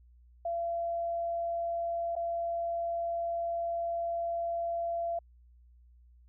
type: tone with dropouts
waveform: sine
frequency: 680 Hz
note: F5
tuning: 46 cents flat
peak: -30 dBFS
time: 0.45-5.19 s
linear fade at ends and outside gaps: 5 ms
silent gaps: 2.154-2.163 s
effects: added 60 Hz sine -56 dBFS peak until 6.28 s